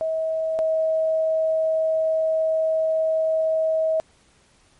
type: tone pair in turn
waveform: sine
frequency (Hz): 641 / 638.6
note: E5 / D#5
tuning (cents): -49 / +45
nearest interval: unison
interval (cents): 6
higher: first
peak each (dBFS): -21 / -18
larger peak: second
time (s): 0.01-0.59 / 0.59-4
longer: second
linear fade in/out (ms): 0
effects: pink hiss -58 dBFS RMS until 4.79 s + MP3 48 kbps